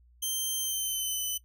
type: tone with pitch glide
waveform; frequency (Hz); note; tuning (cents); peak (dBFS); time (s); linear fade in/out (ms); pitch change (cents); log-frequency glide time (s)
10% pulse; 3136 to 3017; G7 to F#7; 0 to +33; -22; 0.22-1.38; 10; -67; 0.58-1.21
effects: noise-tail reverb RT60 0.1 s tail -19 dB re dry + added 60 Hz sine -57 dBFS peak until 1.44 s